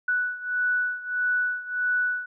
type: beating tone pair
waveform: sine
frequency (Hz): 1480 / 1481.6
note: F#6 / F#6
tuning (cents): 0 / +2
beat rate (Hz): 1.6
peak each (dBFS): -25 / -28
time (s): 0.08-2.26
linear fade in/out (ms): 5
effects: none